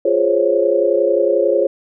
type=chord; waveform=sine; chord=Db major seventh; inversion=first; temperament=equal; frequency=349.2 / 415.3 / 523.3 / 554.4 Hz; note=F4 / Ab4 / C5 / Db5; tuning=0 / 0 / 0 / 0 cents; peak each=-19 / -18 / -18 / -16 dBFS; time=0.05-1.67 s; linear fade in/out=5 ms; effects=none